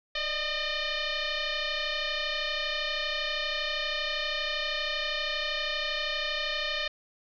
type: tone with frequency modulation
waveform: sine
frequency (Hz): 622.3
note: D#5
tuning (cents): 0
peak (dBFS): -28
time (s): 0.15-6.88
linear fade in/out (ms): 5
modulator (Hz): 606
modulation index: 6.2
effects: none